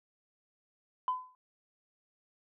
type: tone with exponential decay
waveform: sine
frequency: 1012 Hz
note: B5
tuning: 42 cents sharp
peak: -24 dBFS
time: 1.08-1.35 s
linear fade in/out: 1 ms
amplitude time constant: 57 ms
effects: tanh soft clip ceiling -23 dBFS